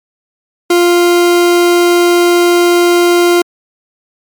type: tone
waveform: 40% pulse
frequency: 349.2 Hz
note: F4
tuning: in tune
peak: -5 dBFS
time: 0.7-3.42 s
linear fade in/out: 5 ms
effects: MP3 96 kbps